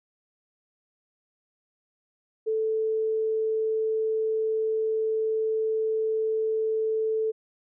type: tone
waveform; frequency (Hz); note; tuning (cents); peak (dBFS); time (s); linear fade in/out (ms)
sine; 439.7; A4; -1; -23; 2.46-7.32; 20
effects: none